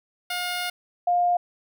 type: tone pair in turn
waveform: 10% pulse / sine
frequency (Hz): 714 / 706.6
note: F5 / F5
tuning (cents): +38 / +20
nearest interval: unison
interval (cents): 18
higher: first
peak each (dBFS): -18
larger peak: neither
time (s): 0.3-0.7 / 1.07-1.37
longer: first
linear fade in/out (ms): 5
effects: none